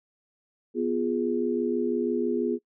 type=chord; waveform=sine; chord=F diminished; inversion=second; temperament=equal; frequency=246.9 / 349.2 / 415.3 Hz; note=Cb4 / F4 / Ab4; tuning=0 / 0 / 0 cents; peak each=-28 dBFS; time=0.74-2.59 s; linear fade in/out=50 ms; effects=noise-tail reverb RT60 0.1 s tail -23 dB re dry